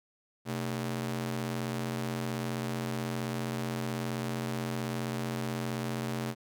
sawtooth ring-modulated tone, 174.4 Hz, F3, 2 cents flat, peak -25 dBFS, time 0.45-6.35 s, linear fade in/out 50 ms, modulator 47.8 Hz, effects none

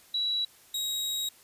sine / sawtooth tone pair in turn, 3912 / 3807 Hz, B7 / A#7, -17 / +36 cents, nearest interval unison, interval 47 cents, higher first, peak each -26 dBFS, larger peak neither, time 0.14-0.45 / 0.74-1.29 s, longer second, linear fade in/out 5 ms, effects white hiss -57 dBFS RMS until 1.43 s + resampled to 32000 Hz

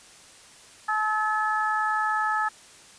harmonic tone, 430.2 Hz, A4, 39 cents flat, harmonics 2 / 3 / 4, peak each -27 / -26 / -28 dBFS, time 0.88-2.49 s, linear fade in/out 10 ms, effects white hiss -50 dBFS RMS until 2.98 s + resampled to 22050 Hz

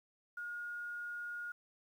sine tone with quantisation, 1431 Hz, F6, 42 cents sharp, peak -40 dBFS, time 0.37-1.52 s, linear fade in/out 5 ms, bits 11, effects none

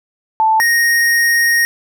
sine / square tone pair in turn, 880 / 1864.7 Hz, A5 / A#6, 0 / 0 cents, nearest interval octave + minor second, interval 1300 cents, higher second, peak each -9 / -11 dBFS, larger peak first, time 0.4-0.6 / 0.6-1.65 s, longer second, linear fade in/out 0 ms, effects none

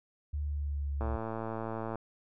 sine tone with pitch glide, 73.42 to 70.39 Hz, D2 to C#2, 0 to +27 cents, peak -31 dBFS, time 0.33-1.17 s, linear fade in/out 10 ms, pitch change -73 cents, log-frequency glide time 0.44-0.99 s
click train, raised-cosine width 1 ms, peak -23 dBFS, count 107, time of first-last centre 1.01-1.956 s, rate 112 Hz
effects none

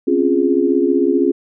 sine chord, Db major seventh, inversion third, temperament equal, 261.6 / 277.2 / 349.2 / 415.3 Hz, C4 / Db4 / F4 / Ab4, 0 / 0 / 0 / 0 cents, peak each -20 / -17 / -16 / -18 dBFS, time 0.07-1.32 s, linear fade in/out 10 ms, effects none

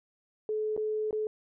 sine tone with dropouts, 430 Hz, A4, 40 cents flat, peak -28 dBFS, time 0.49-1.27 s, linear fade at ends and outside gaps 1 ms, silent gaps 0.765-0.776 / 1.109-1.128 s, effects none

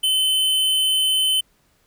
square tone, 3052 Hz, G7, 47 cents flat, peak -17 dBFS, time 0.03-1.41 s, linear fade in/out 10 ms, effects pink hiss -62 dBFS RMS until 1.86 s

